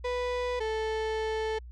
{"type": "tone pair in turn", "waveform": "35% pulse", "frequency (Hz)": [493.9, 438.8], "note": ["B4", "A4"], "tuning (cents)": [0, -5], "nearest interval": "major second", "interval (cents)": 205, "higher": "first", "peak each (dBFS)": -27, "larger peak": "neither", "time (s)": [[0.04, 0.6], [0.6, 1.59]], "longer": "second", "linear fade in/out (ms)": 10, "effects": ["added 60 Hz sine -42 dBFS peak until 1.71 s", "low-pass 4000 Hz 12 dB/octave"]}